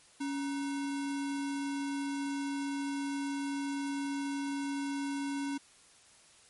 sine tone with sample-and-hold, 279.9 Hz, C#4, 17 cents sharp, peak -32 dBFS, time 0.2-5.58 s, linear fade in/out 10 ms, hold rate 1225 Hz, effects white hiss -60 dBFS RMS until 6.49 s + MP3 48 kbps

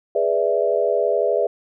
sine chord, E dominant seventh, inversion first, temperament equal, 415.3 / 493.9 / 587.3 / 659.3 Hz, G#4 / B4 / D5 / E5, 0 / 0 / 0 / 0 cents, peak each -22 dBFS, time 0.15-1.47 s, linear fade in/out 5 ms, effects none

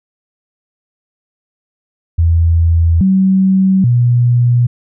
sine tone with pitch steps, 83.3 / 190.4 / 121.3 Hz, E2 / F#3 / B2, +19 / +50 / -31 cents, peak -7 dBFS, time 2.18-4.67 s, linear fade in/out 10 ms, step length 830 ms, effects none

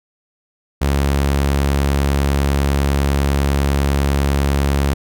sawtooth tone, 70 Hz, C#2, 18 cents sharp, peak -10 dBFS, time 0.81-4.94 s, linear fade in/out 10 ms, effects none

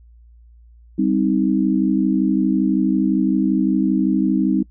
sine chord, C minor, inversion second, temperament just, 196.22 / 261.6 / 314 Hz, G3 / C4 / Eb4, +2 / 0 / +16 cents, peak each -19 dBFS, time 0.98-4.63 s, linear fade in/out 10 ms, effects noise-tail reverb RT60 0.1 s tail -23 dB re dry + added 58 Hz sine -44 dBFS peak until 4.7 s

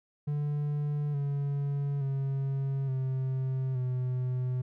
triangle tone with pitch steps, 146.83 / 141.5 / 136.37 / 131.42 / 126.65 Hz, D3 / C#3 / C#3 / C3 / B2, 0 / +36 / -28 / +8 / +44 cents, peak -26 dBFS, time 0.27-4.62 s, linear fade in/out 10 ms, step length 870 ms, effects none

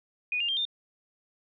sine tone with pitch steps, 2469 / 2804 / 3183 / 3615 Hz, D#7 / F7 / G7 / A7, -14 / +6 / +26 / +46 cents, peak -26 dBFS, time 0.32-0.652 s, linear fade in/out 2 ms, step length 83 ms, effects none

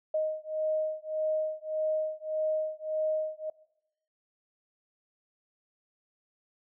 sine beating tone pair, 622.3 / 624 Hz, D#5 / D#5, 0 / +5 cents, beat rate 1.7 Hz, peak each -31 dBFS, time 0.14-3.5 s, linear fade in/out 5 ms, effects noise-tail reverb RT60 0.9 s tail -22 dB re dry

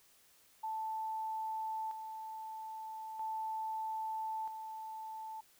sine tone with tremolo, 880 Hz, A5, in tune, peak -36 dBFS, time 0.63-5.41 s, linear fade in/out 10 ms, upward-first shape square, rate 0.39 Hz, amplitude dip 50%, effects white hiss -66 dBFS RMS until 5.59 s

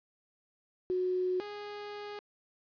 sine / sawtooth tone pair in turn, 366.5 / 413 Hz, F#4 / G#4, -16 / -10 cents, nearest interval major second, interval 206 cents, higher second, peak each -28 / -36 dBFS, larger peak first, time 0.9-1.4 / 1.4-2.19 s, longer second, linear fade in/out 0 ms, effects resampled to 11025 Hz + 10-bit

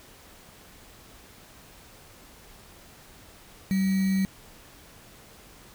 sine tone with sample-and-hold, 191.6 Hz, G3, 39 cents flat, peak -21 dBFS, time 3.71-4.25 s, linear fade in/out 0 ms, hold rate 2100 Hz, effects pink hiss -51 dBFS RMS until 5.74 s

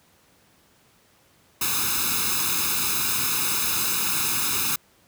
white noise with comb filter, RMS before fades -24 dBFS, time 1.61-4.76 s, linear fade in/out 5 ms, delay 0.78 ms, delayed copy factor +0.9, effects pink hiss -59 dBFS RMS until 5.07 s + high-pass 80 Hz 12 dB/octave

